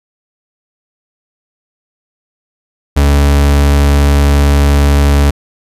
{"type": "tone", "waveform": "40% pulse", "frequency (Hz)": 71.2, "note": "C#2", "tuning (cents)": 47, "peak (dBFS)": -5, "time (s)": [2.96, 5.31], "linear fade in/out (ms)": 10, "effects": ["resampled to 32000 Hz"]}